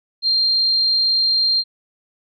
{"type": "tone", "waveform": "sine", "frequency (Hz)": 4186, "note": "C8", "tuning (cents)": 0, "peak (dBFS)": -14, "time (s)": [0.22, 1.64], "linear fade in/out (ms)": 50, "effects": []}